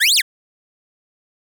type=exponential two-way sweep; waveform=30% pulse; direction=up then down; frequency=1508 to 5090 to 1508 Hz; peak=-9 dBFS; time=0-0.22 s; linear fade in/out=20 ms; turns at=0.15 s; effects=none